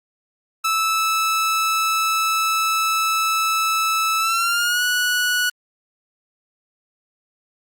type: tone with pitch glide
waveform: sawtooth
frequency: 1310 to 1470.4 Hz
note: E6 to F#6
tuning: -11 to -11 cents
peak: -14 dBFS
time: 0.64-5.5 s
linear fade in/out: 10 ms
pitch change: +200 cents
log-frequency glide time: 4.19-4.83 s
effects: Opus 48 kbps